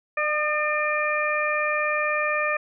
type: harmonic tone with a mistuned harmonic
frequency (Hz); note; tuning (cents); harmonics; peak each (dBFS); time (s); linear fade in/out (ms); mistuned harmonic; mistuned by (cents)
600; D5; +37; 1 / 2 / 3 / 4; -27 / -27 / -27 / -27; 0.17-2.57; 5; 2; +23
effects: none